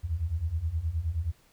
sine beating tone pair, 75.9 / 85.4 Hz, D#2 / F2, -42 / -38 cents, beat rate 9.5 Hz, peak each -32 / -29 dBFS, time 0.03-1.32 s, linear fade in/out 20 ms, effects pink hiss -63 dBFS RMS until 1.52 s

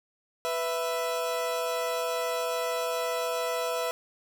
30% pulse tone pair together, 495.9 / 662 Hz, B4 / E5, +7 / +7 cents, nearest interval perfect fourth, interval 500 cents, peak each -28 dBFS, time 0.45-3.91 s, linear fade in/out 0 ms, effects none

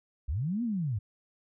sine linear two-way sweep, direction up then down, 54.7 to 246.9 to 92.5 Hz, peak -28 dBFS, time 0.28-0.99 s, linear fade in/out 10 ms, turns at 0.63 s, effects none

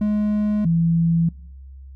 triangle / sine tone pair in turn, 210 / 166.68 Hz, G#3 / E3, +19 / +19 cents, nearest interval major third, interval 400 cents, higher first, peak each -15 dBFS, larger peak neither, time 0.01-0.65 / 0.65-1.29 s, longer neither, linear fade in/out 5 ms, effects noise-tail reverb RT60 0.7 s tail -25 dB re dry + added 67 Hz sine -37 dBFS peak until 1.95 s

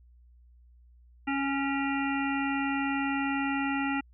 harmonic tone with a mistuned harmonic, 276.5 Hz, C#4, 4 cents flat, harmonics 1 / 3 / 5 / 7 / 9 / 10, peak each -29 / -34 / -36 / -37 / -39 / -39 dBFS, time 1.27-4.01 s, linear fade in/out 10 ms, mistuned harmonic 9, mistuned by -62 cents, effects added 60 Hz sine -54 dBFS peak until 4.13 s

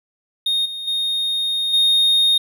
triangle tone with level steps, 3700 Hz, A#7, 14 cents flat, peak -15 / -25 / -17 / -11 dBFS, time 0.46-2.38 s, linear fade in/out 5 ms, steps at 0.65 / 0.87 / 1.73 s, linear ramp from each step 10 ms, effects none

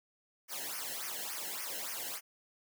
white noise with flanger, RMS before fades -40 dBFS, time 0.48-2.21 s, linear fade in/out 50 ms, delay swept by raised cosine 0.25 to 0.87 ms, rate 3.5 Hz, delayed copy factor -0.95, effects none

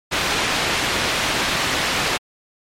white low-pass noise, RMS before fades -21 dBFS, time 0.11-2.18 s, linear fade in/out 20 ms, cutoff 3400 Hz, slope 12 dB/octave, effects MP3 64 kbps

